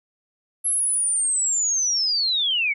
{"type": "linear sweep", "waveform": "sine", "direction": "down", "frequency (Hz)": [11200, 2153], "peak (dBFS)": -19, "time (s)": [0.64, 2.74], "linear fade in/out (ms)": 20, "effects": []}